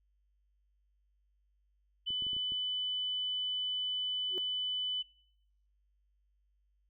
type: tone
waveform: sine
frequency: 3000 Hz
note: F#7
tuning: 23 cents sharp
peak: -32 dBFS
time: 2.06-5.03 s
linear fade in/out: 20 ms
type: clicks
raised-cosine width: 3 ms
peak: -38 dBFS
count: 6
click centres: 2.105 / 2.223 / 2.267 / 2.332 / 2.366 / 2.521 s
type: tone with exponential growth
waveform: sine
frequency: 370 Hz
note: F#4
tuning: in tune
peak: -35 dBFS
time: 4.27-4.38 s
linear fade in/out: 0 ms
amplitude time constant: 23 ms
effects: noise-tail reverb RT60 0.8 s tail -26 dB re dry + added 50 Hz sine -70 dBFS peak until 6.89 s